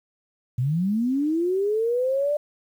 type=linear sweep; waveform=sine; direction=up; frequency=116.54 to 599 Hz; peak=-20 dBFS; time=0.58-2.37 s; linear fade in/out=5 ms; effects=9-bit